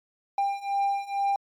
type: beating tone pair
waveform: triangle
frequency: 795 / 797.2 Hz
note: G5 / G5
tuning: +24 / +29 cents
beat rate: 2.2 Hz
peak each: -27 / -25 dBFS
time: 0.38-1.36 s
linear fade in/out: 2 ms
effects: AAC 64 kbps